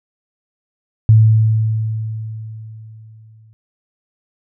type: tone with exponential decay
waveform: sine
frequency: 110 Hz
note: A2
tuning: in tune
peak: -4 dBFS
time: 1.09-3.53 s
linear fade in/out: 0 ms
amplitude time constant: 530 ms
effects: none